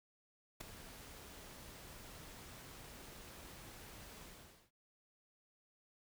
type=noise with ADSR envelope; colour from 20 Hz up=pink; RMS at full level=-42 dBFS; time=0.6-4.71 s; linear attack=12 ms; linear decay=3 ms; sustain=-12 dB; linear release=480 ms; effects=none